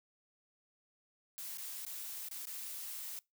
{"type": "noise with dropouts", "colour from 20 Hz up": "blue", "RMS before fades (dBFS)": -44, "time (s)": [1.38, 3.19], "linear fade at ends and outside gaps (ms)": 0, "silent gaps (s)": [[1.573, 1.583], [1.85, 1.865], [2.286, 2.312], [2.454, 2.47]], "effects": ["noise-tail reverb RT60 0.2 s tail -23 dB re dry"]}